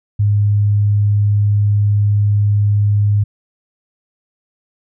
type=tone; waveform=sine; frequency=103.1 Hz; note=G#2; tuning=12 cents flat; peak=-10 dBFS; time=0.19-3.24 s; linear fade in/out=10 ms; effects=none